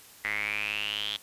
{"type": "tone with band-pass filter sweep", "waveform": "square", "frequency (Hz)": 52.2, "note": "G#1", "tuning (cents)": 10, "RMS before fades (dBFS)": -32, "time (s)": [0.24, 1.17], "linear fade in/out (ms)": 5, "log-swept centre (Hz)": [2000, 3400], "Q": 9.8, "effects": ["white hiss -52 dBFS RMS until 1.22 s", "resampled to 32000 Hz"]}